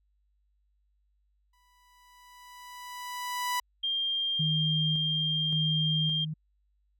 sawtooth tone with exponential growth, 987.8 Hz, B5, in tune, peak -23 dBFS, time 1.53-3.6 s, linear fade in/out 5 ms, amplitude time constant 450 ms
sine tone, 3198 Hz, G7, 34 cents sharp, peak -27 dBFS, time 3.83-6.25 s, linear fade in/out 10 ms
sine tone with tremolo, 155.56 Hz, D#3, in tune, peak -27 dBFS, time 4.39-6.34 s, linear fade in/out 10 ms, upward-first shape square, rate 0.88 Hz, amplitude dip 40%
effects added 50 Hz sine -68 dBFS peak until 6.99 s

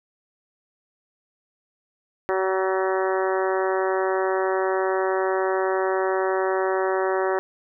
harmonic tone with a mistuned harmonic, 189.2 Hz, F#3, 39 cents sharp, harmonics 2 / 3 / 4 / 5 / 6 / 7 / 8 / 9 / 10, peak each -23 / -27 / -29 / -31 / -33 / -34 / -35 / -36 / -37 dBFS, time 2.29-7.39 s, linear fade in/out 0 ms, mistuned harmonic 9, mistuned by +24 cents, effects none

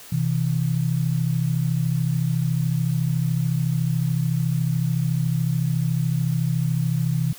sine tone pair together, 127.78 / 161.6 Hz, C3 / E3, -41 / -34 cents, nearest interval major third, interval 407 cents, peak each -22 / -22 dBFS, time 0.12-7.33 s, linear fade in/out 5 ms, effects white hiss -43 dBFS RMS until 7.38 s

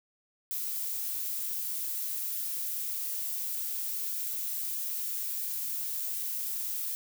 violet noise, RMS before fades -34 dBFS, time 0.51-6.95 s, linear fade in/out 0 ms, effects none

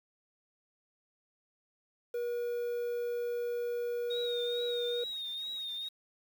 triangle tone, 480 Hz, B4, 49 cents flat, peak -30 dBFS, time 2.14-5.04 s, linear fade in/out 5 ms
sine tone with vibrato, 3729 Hz, A#7, in tune, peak -36 dBFS, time 4.1-5.89 s, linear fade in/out 10 ms, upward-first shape triangle, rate 2.3 Hz, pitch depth 64 cents each way
effects 9-bit

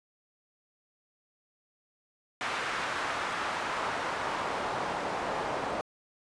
pink noise with band-pass filter sweep, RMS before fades -33 dBFS, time 2.41-5.81 s, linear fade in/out 0 ms, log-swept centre 1500 to 700 Hz, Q 1.2, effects resampled to 22050 Hz

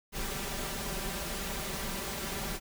pink noise with comb filter, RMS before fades -36 dBFS, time 0.12-2.6 s, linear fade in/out 50 ms, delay 5.1 ms, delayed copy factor +0.7, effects none

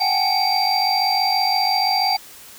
triangle tone cluster, 741 / 787 / 842 / 2233 / 4698 Hz, F#5 / G5 / G#5 / C#7 / D8, +2 / +7 / +24 / +12 / 0 cents, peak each -21 / -20 / -22 / -27 / -19 dBFS, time 0-2.17 s, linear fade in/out 10 ms, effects tanh soft clip ceiling -4 dBFS + white hiss -42 dBFS RMS until 2.58 s

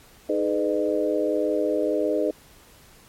sine tone cluster, 310.8 / 420.4 / 502 / 607 Hz, D#4 / G#4 / B4 / D#5, -2 / +21 / +28 / -43 cents, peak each -26 dBFS, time 0.29-2.31 s, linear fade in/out 5 ms, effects pink hiss -52 dBFS RMS until 3.08 s + MP3 64 kbps

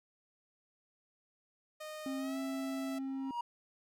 sawtooth tone with pitch glide, 616 to 660.2 Hz, D#5 to E5, -17 to +2 cents, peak -39 dBFS, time 1.8-2.99 s, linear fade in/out 10 ms, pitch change +119 cents, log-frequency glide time 2.18-2.38 s
triangle tone, 268.3 Hz, C4, 44 cents sharp, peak -34 dBFS, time 2.06-3.31 s, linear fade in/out 2 ms
triangle tone with exponential growth, 952 Hz, A#5, 36 cents sharp, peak -30 dBFS, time 3.07-3.41 s, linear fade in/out 5 ms, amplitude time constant 73 ms
effects none

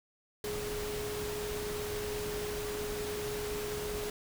sine tone in noise, 418.3 Hz, G#4, 12 cents sharp, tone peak -36 dBFS, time 0.44-4.1 s, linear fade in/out 2 ms, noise pink, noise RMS -40 dBFS, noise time 0.44-4.1 s, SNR +1 dB, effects none

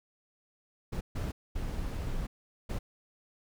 brown noise bursts at uneven times, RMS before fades -34 dBFS, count 4, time 0.92-1.01 / 1.15-1.32 / 1.55-2.27 / 2.69-2.79 s, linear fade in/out 10 ms, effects none

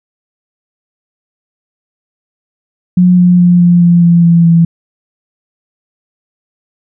sine tone with pitch steps, 180 / 178.14 / 176.3 / 174.47 / 172.67 / 170.88 / 169.11 / 167.36 Hz, F#3 / F3 / F3 / F3 / F3 / F3 / E3 / E3, -47 / +35 / +17 / -1 / -19 / -37 / +45 / +27 cents, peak -3 dBFS, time 2.97-4.65 s, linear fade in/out 5 ms, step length 210 ms, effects none

